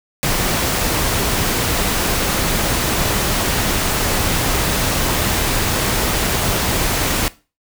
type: noise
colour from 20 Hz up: pink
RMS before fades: -18 dBFS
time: 0.23-7.28 s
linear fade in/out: 0 ms
effects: noise-tail reverb RT60 0.3 s tail -18 dB re dry